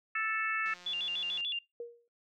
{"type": "harmonic tone", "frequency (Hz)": 440, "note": "A4", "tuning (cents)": 0, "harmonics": [3, 4, 5, 6], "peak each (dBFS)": [-35, -34, -37, -38], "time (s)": [0.15, 0.74], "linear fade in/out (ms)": 5}
{"type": "click train", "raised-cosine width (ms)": 0.2, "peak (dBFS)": -35, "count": 134, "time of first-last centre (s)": [0.66, 1.407], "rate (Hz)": 178}
{"type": "tone with vibrato", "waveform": "sine", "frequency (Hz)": 3101, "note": "G7", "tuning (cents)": -19, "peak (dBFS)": -32, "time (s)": [0.86, 1.59], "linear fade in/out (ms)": 5, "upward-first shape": "square", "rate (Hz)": 6.8, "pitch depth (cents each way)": 180}
{"type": "tone with exponential decay", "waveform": "sine", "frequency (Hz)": 472.4, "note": "A#4", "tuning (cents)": 23, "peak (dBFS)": -35, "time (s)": [1.8, 2.08], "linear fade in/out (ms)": 2, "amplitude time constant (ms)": 60}
{"effects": ["noise-tail reverb RT60 0.2 s tail -23 dB re dry"]}